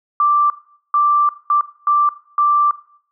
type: tone bursts at uneven times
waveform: sine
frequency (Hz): 1174.7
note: D6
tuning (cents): 0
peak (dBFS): -11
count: 5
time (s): 0.2-0.5 / 0.94-1.29 / 1.5-1.61 / 1.87-2.09 / 2.38-2.71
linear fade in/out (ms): 2
effects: noise-tail reverb RT60 0.6 s tail -18 dB re dry